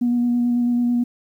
sine tone with vibrato, 241.4 Hz, B3, 39 cents flat, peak -15 dBFS, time 0.01-1.04 s, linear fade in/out 10 ms, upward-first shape square, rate 9.1 Hz, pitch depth 11 cents each way, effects tanh soft clip ceiling -12 dBFS + 9-bit

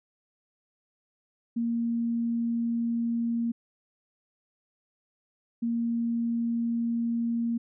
sine tone pair in turn, 233.1 / 233.1 Hz, A#3 / A#3, 0 / 0 cents, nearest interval unison, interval 0 cents, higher neither, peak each -25 / -25 dBFS, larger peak neither, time 1.56-3.52 / 5.62-7.58 s, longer neither, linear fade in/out 10 ms, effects none

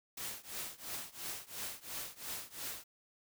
white noise with tremolo, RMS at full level -40 dBFS, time 0.17-2.84 s, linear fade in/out 5 ms, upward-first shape triangle, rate 2.9 Hz, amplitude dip 95%, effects none

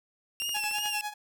sawtooth tone with vibrato, 2757 Hz, F7, 23 cents flat, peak -27 dBFS, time 0.4-1.01 s, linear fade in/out 0 ms, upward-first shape sine, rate 2.8 Hz, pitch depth 61 cents each way
click train, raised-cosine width 0.3 ms, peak -28 dBFS, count 7, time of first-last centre 0.42-0.858 s, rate 13.7 Hz
sawtooth tone with tremolo, 838 Hz, G#5, 15 cents sharp, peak -27 dBFS, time 0.54-1.14 s, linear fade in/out 10 ms, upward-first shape sine, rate 10 Hz, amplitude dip 80%
effects none

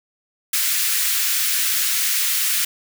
white high-pass noise, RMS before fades -20 dBFS, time 0.53-2.65 s, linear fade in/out 5 ms, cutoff 1500 Hz, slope 24 dB/octave, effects none

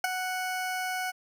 20% pulse tone with ADSR envelope, 740 Hz, F#5, in tune, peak -16 dBFS, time 0.04-1.12 s, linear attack 4 ms, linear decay 14 ms, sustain -9 dB, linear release 26 ms, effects none

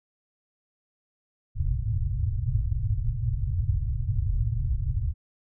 white low-pass noise, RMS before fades -26 dBFS, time 1.55-5.14 s, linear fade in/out 50 ms, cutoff 130 Hz, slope 96 dB/octave, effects none

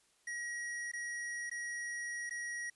square tone with dropouts, 1903 Hz, A#6, 35 cents sharp, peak -39 dBFS, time 0.27-2.7 s, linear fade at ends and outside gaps 5 ms, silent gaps 0.917-0.934 / 1.498-1.513 / 2.296-2.307 s, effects white hiss -71 dBFS RMS until 2.75 s + resampled to 24000 Hz

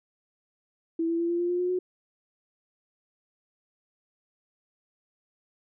sine tone with pitch steps, 329.6 / 334.4 / 339.3 / 344.2 / 349.2 / 354.3 / 359.4 / 364.7 Hz, E4 / E4 / F4 / F4 / F4 / F4 / F4 / F#4, 0 / +25 / -50 / -25 / 0 / +25 / +50 / -25 cents, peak -24 dBFS, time 0.99-1.79 s, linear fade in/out 5 ms, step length 100 ms, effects none

